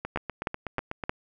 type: two click trains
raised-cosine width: 0.5 ms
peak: -17 / -12 dBFS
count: 9 / 4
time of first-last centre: 0.05-1.038 / 0.16-1.095 s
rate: 8.1 / 3.21 Hz
effects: none